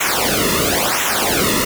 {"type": "noise with flanger", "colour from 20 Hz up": "pink", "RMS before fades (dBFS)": -17, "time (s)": [0, 1.65], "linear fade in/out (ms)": 10, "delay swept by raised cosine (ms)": [0.21, 1.31], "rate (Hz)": 0.97, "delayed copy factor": -0.95, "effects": []}